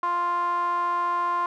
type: tone with band-pass filter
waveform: sawtooth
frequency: 349.2 Hz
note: F4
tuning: in tune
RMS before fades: -25 dBFS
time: 0.03-1.46 s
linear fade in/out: 2 ms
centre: 1100 Hz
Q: 9.7
effects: none